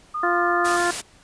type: tone with vibrato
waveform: sine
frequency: 1218 Hz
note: D#6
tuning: 37 cents flat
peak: -24 dBFS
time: 0.14-0.77 s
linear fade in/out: 10 ms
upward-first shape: triangle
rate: 2.4 Hz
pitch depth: 19 cents each way
type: harmonic tone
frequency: 349.2 Hz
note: F4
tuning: in tune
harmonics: 1 / 2 / 3 / 4 / 5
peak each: -24 / -24 / -27 / -26 / -26 dBFS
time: 0.23-0.91 s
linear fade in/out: 5 ms
type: noise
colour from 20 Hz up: white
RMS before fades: -28 dBFS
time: 0.64-1.02 s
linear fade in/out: 20 ms
effects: pink hiss -53 dBFS RMS until 1.23 s + resampled to 22050 Hz